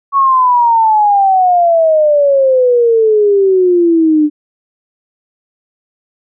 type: exponential sweep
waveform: sine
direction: down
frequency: 1118 to 295.9 Hz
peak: -6 dBFS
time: 0.12-4.3 s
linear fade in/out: 50 ms
effects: none